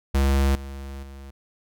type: tone with level steps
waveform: square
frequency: 68.4 Hz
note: C#2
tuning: 23 cents flat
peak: -18 / -34 / -39 dBFS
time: 0.14-1.31 s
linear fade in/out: 10 ms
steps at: 0.55 / 1.03 s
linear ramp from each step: 2 ms
effects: none